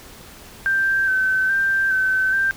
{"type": "tone with vibrato", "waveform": "sine", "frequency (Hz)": 1553, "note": "G6", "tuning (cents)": -17, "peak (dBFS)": -16, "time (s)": [0.66, 2.51], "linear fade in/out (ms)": 0, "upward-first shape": "square", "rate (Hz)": 1.2, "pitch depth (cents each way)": 24, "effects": ["pink hiss -42 dBFS RMS until 2.56 s"]}